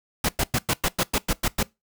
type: noise bursts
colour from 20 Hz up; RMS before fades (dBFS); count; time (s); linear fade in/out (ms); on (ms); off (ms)
pink; -22; 10; 0.24-1.63; 5; 49; 100
effects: noise-tail reverb RT60 0.2 s tail -22 dB re dry